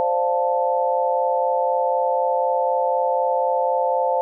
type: chord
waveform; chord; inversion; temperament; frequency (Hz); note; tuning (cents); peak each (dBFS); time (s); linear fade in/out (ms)
sine; D minor seventh; third; equal; 523.3 / 587.3 / 698.5 / 880; C5 / D5 / F5 / A5; 0 / 0 / 0 / 0; -21 / -27 / -24 / -22; 0-4.21; 0
effects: none